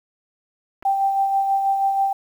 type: clicks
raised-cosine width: 0.5 ms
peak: -25 dBFS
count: 2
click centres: 0.825 / 0.828 s
type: tone with tremolo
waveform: sine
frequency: 784 Hz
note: G5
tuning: in tune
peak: -15 dBFS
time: 0.85-2.13 s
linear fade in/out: 5 ms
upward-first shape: sine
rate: 6.2 Hz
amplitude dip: 40%
effects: 8-bit